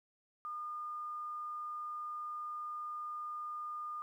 sine tone, 1215 Hz, D#6, 42 cents flat, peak -39 dBFS, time 0.45-4.02 s, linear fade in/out 0 ms, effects 12-bit

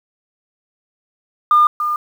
sine tone with echo, 1208 Hz, D6, 48 cents sharp, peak -7 dBFS, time 1.51-1.67 s, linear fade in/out 2 ms, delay 290 ms, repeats 1, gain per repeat -9 dB, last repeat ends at 1.96 s, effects tanh soft clip ceiling -3 dBFS + 7-bit

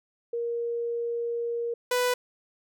sine / sawtooth tone pair in turn, 470 / 495.3 Hz, A#4 / B4, +14 / +5 cents, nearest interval minor second, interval 91 cents, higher second, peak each -27 / -19 dBFS, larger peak second, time 0.33-1.74 / 1.91-2.14 s, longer first, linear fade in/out 5 ms, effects none

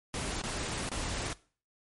pink noise with dropouts, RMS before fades -35 dBFS, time 0.14-1.33 s, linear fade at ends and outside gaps 1 ms, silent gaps 0.417-0.437 / 0.89-0.916 s, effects noise-tail reverb RT60 0.4 s tail -19 dB re dry + MP3 48 kbps

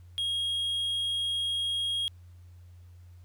triangle tone, 3271 Hz, G#7, 27 cents flat, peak -26 dBFS, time 0.18-2.08 s, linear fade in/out 0 ms, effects added 88 Hz sine -48 dBFS peak until 3.24 s + pink hiss -69 dBFS RMS until 3.24 s

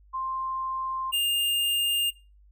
sine / square tone pair in turn, 1051 / 2813 Hz, C6 / F7, +7 / +12 cents, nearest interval octave + perfect fourth, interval 1705 cents, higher second, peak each -28 / -23 dBFS, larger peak second, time 0.13-1.12 / 1.12-2.11 s, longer neither, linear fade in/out 20 ms, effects noise-tail reverb RT60 0.3 s tail -22 dB re dry + added 50 Hz sine -53 dBFS peak until 2.51 s

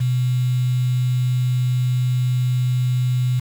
sine tone with quantisation, 125.5 Hz, B2, 28 cents sharp, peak -16 dBFS, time 0-3.4 s, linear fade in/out 10 ms, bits 6, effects none

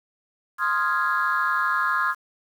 sine chord, F minor seventh, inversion second, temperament equal, 1046.5 / 1244.5 / 1396.9 / 1661.2 Hz, C6 / Eb6 / F6 / Ab6, 0 / 0 / 0 / 0 cents, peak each -25 dBFS, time 0.58-2.15 s, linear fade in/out 50 ms, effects tanh soft clip ceiling -13 dBFS + 8-bit

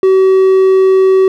triangle tone, 380 Hz, F#4, 46 cents sharp, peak -3 dBFS, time 0.03-1.28 s, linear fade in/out 2 ms, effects none

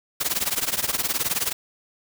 white noise with tremolo, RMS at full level -21 dBFS, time 0.2-1.53 s, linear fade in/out 10 ms, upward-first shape triangle, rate 19 Hz, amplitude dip 95%, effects none

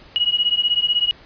sine beating tone pair, 2896 / 2912 Hz, F#7 / F#7, -38 / -28 cents, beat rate 16 Hz, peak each -19 dBFS, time 0.16-1.11 s, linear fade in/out 0 ms, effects pink hiss -46 dBFS RMS until 1.25 s + resampled to 11025 Hz

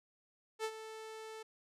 sawtooth tone with ADSR envelope, 440 Hz, A4, in tune, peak -30 dBFS, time 0.59-1.43 s, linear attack 52 ms, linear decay 63 ms, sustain -12 dB, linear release 8 ms, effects low-pass 10000 Hz 12 dB/octave

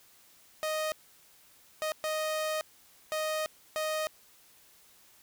sawtooth tone bursts at uneven times, 622.3 Hz, D#5, in tune, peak -26 dBFS, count 5, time 0.63-0.92 / 1.82-1.92 / 2.04-2.61 / 3.12-3.46 / 3.76-4.07 s, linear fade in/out 0 ms, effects white hiss -60 dBFS RMS until 5.22 s

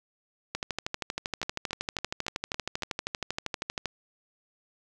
two click trains, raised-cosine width 0.2 ms, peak -13 / -16 dBFS, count 43 / 6, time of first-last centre 0.55-3.857 / 1.43-2.823 s, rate 12.7 / 3.59 Hz, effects none

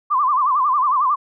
sine tone with vibrato, 1100 Hz, C#6, 14 cents flat, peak -14 dBFS, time 0.1-1.16 s, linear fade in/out 20 ms, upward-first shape sine, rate 11 Hz, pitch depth 160 cents each way, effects none

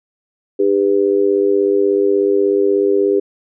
sine tone with amplitude modulation, 399.9 Hz, G4, 35 cents sharp, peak -7 dBFS, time 0.59-3.2 s, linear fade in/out 10 ms, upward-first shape sine, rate 96.5 Hz, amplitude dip 90%, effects none

